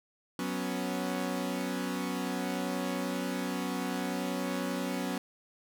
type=chord; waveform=sawtooth; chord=F# suspended fourth; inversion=none; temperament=equal; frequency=185 / 246.9 / 277.2 Hz; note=F#3 / B3 / C#4; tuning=0 / 0 / 0 cents; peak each=-32 dBFS; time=0.39-5.18 s; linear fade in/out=2 ms; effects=none